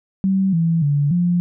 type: tone with pitch steps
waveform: sine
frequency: 192 / 165.5 / 144.1 / 175.5 Hz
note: G3 / E3 / D3 / F3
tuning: -36 / +7 / -33 / +9 cents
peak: -14 dBFS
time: 0.24-1.4 s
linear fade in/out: 0 ms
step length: 290 ms
effects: none